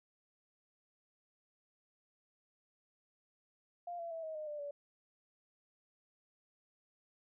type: tone with pitch steps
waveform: sine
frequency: 698.5 / 676.3 / 654.7 / 633.9 / 613.7 / 594.2 / 575.3 Hz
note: F5 / E5 / E5 / D#5 / D#5 / D5 / D5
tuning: 0 / +44 / -12 / +32 / -24 / +20 / -36 cents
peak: -40 dBFS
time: 3.87-4.71 s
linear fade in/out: 5 ms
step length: 120 ms
effects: none